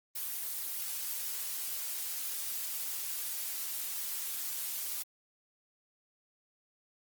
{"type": "noise", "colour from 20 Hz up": "blue", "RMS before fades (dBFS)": -37, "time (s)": [0.15, 5.03], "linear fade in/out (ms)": 10, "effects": ["Opus 24 kbps"]}